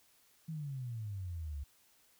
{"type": "exponential sweep", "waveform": "sine", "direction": "down", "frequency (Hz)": [164.81, 68.1], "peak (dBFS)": -38, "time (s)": [0.48, 1.64], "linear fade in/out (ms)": 10, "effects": ["white hiss -68 dBFS RMS until 2.19 s"]}